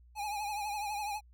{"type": "tone with vibrato", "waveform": "square", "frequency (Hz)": 830.6, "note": "G#5", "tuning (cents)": 0, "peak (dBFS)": -35, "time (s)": [0.15, 1.21], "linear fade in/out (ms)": 50, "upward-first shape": "triangle", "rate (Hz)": 12, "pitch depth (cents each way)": 75, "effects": ["added 60 Hz sine -56 dBFS peak until 1.33 s"]}